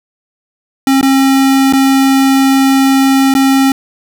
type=tone with dropouts; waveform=square; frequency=269.4 Hz; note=C#4; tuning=49 cents flat; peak=-7 dBFS; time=0.87-3.72 s; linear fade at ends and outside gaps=2 ms; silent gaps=1.012-1.028 / 1.726-1.734 / 3.34-3.35 s; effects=none